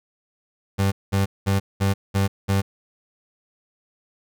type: tone bursts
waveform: 30% pulse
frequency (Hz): 98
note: G2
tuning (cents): 0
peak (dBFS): -15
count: 6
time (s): 0.78-2.62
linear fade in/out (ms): 20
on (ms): 140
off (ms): 200
effects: none